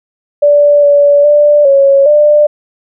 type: tone with pitch steps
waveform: sine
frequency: 582 / 575 / 589 / 552 / 595 Hz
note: D5 / D5 / D5 / C#5 / D5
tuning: -16 / -37 / +5 / -7 / +22 cents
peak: -3 dBFS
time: 0.42-2.47 s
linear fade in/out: 10 ms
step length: 410 ms
effects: none